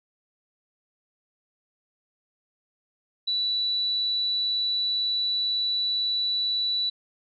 sine tone, 3951 Hz, B7, in tune, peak -23 dBFS, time 3.27-6.9 s, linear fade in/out 10 ms, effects none

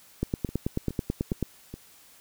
two click trains, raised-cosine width 3 ms, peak -24 / -13 dBFS, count 4 / 12, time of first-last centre 0.49-1.74 / 0.23-1.427 s, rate 2.4 / 9.19 Hz, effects white hiss -55 dBFS RMS until 2.2 s

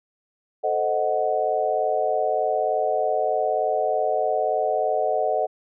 sine chord, A diminished seventh, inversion none, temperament equal, 440 / 523.3 / 622.3 / 740 Hz, A4 / C5 / Eb5 / Gb5, 0 / 0 / 0 / 0 cents, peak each -27 / -28 / -24 / -24 dBFS, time 0.63-5.47 s, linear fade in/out 20 ms, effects none

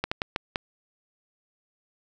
slowing click train, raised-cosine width 0.3 ms, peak -10 dBFS, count 5, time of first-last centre 0.04-0.558 s, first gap 75 ms, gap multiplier 1.38, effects none

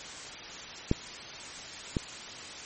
clicks, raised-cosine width 3 ms, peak -10 / -14 dBFS, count 2, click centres 0.914 / 1.968 s, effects white hiss -42 dBFS RMS until 2.65 s + MP3 32 kbps

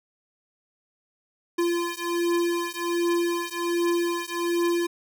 square beating tone pair, 343.4 / 344.7 Hz, F4 / F4, -29 / -23 cents, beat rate 1.3 Hz, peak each -27 dBFS, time 1.58-4.87 s, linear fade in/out 10 ms, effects none

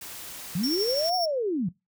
white noise, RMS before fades -40 dBFS, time 0.01-1.1 s, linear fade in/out 5 ms
sine linear two-way sweep, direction up then down, 155.56 to 749 to 155.56 Hz, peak -24 dBFS, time 0.55-1.69 s, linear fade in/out 5 ms, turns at 1.16 s
45% pulse tone with tremolo, 5470 Hz, F8, 37 cents flat, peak -27 dBFS, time 0.63-1.26 s, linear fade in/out 10 ms, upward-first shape sine, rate 12 Hz, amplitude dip 45%
effects noise-tail reverb RT60 0.2 s tail -20 dB re dry

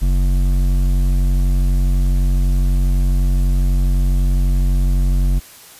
triangle tone with hard clipping, 46 Hz, F#1, 9 cents flat, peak -14 dBFS, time 0.01-5.4 s, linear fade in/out 20 ms, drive 14 dB, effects white hiss -41 dBFS RMS until 5.79 s + resampled to 32000 Hz

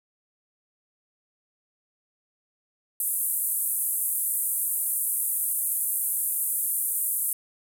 white band-pass noise, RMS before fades -27 dBFS, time 3-7.33 s, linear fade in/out 2 ms, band 8900 to 14000 Hz, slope 48 dB/octave, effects none

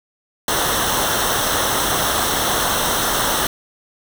pink noise with comb filter, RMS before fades -19 dBFS, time 0.48-3.47 s, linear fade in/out 2 ms, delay 0.42 ms, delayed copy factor -0.7, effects none

